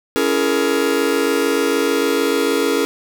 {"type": "chord", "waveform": "45% pulse", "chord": "A# half-diminished seventh", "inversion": "first", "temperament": "just", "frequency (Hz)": [279.7, 335.6, 419.5, 466.2], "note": ["C#4", "E4", "G#4", "A#4"], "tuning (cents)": [16, 31, 17, 0], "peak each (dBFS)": [-21, -23, -20, -20], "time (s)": [0.16, 2.85], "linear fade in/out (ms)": 0, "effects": []}